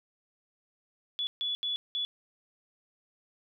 sine tone bursts at uneven times, 3420 Hz, A7, 50 cents flat, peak -29 dBFS, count 4, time 1.19-1.27 / 1.41-1.55 / 1.63-1.76 / 1.95-2.05 s, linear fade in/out 0 ms, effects none

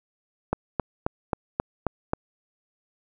click train, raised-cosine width 1 ms, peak -9 dBFS, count 7, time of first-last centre 0.53-2.134 s, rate 3.74 Hz, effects none

